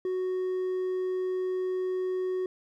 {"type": "tone with hard clipping", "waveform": "triangle", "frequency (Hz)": 370, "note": "F#4", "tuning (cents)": 0, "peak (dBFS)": -28, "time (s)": [0.05, 2.46], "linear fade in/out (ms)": 2, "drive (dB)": 5, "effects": []}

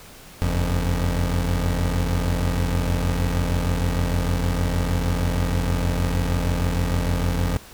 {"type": "tone pair together", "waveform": "25% pulse", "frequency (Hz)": [46.77, 87.1], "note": ["F#1", "F2"], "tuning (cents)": [19, -4], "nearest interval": "major seventh", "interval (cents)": 1077, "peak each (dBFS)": -19, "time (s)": [0.42, 7.57], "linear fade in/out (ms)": 0, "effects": ["pink hiss -44 dBFS RMS until 7.73 s"]}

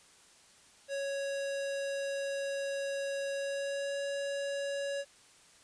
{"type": "tone with pitch glide", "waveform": "square", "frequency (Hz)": [554.4, 560.2], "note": ["C#5", "C#5"], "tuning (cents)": [0, 18], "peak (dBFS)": -34, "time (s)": [0.88, 5.05], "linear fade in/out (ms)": 50, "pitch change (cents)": 18, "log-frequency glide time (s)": [3.32, 3.98], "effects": ["white hiss -60 dBFS RMS until 5.63 s", "resampled to 22050 Hz"]}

